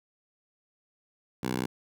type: tone with high-pass filter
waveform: 10% pulse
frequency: 63 Hz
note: B1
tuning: 35 cents sharp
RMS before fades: -31 dBFS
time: 1.43-1.66 s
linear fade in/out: 5 ms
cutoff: 170 Hz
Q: 0.92
effects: none